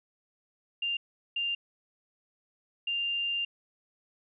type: tone bursts at uneven times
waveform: sine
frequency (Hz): 2794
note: F7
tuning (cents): 0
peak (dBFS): -28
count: 3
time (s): 0.82-0.97 / 1.36-1.55 / 2.87-3.45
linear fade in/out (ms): 5
effects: none